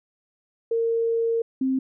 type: tone pair in turn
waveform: sine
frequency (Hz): 459 / 263.2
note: A#4 / C4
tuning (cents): -27 / +10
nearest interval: minor seventh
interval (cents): 963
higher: first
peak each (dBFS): -20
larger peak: neither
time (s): 0.71-1.42 / 1.61-1.79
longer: first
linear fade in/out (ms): 5
effects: none